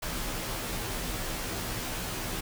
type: noise with comb filter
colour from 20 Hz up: pink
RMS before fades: -34 dBFS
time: 0.02-2.41 s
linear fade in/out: 10 ms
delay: 14 ms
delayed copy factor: -0.8
effects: none